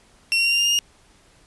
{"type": "tone with pitch steps", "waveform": "30% pulse", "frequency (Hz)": [2726, 2745, 2764, 2783, 2803, 2822, 2842], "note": ["F7", "F7", "F7", "F7", "F7", "F7", "F7"], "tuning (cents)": [-43, -31, -19, -7, 6, 17, 30], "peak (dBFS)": -14, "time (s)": [0.32, 0.789], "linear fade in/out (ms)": 0, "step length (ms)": 67, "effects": ["pink hiss -55 dBFS RMS until 1.46 s", "resampled to 24000 Hz"]}